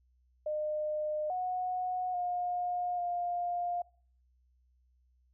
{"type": "tone with pitch steps", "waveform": "sine", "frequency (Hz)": [608, 732, 714, 704], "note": ["D#5", "F#5", "F5", "F5"], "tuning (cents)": [-40, -19, 38, 14], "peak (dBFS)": -31, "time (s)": [0.46, 3.82], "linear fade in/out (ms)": 5, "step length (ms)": 840, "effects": ["noise-tail reverb RT60 0.5 s tail -24 dB re dry", "added 62 Hz sine -66 dBFS peak until 5.33 s"]}